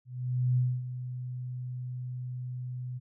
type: tone with ADSR envelope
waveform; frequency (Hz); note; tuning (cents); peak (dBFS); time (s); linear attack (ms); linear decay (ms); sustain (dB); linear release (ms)
sine; 125.4; B2; +27; -22; 0.05-3; 520; 250; -12; 30
effects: none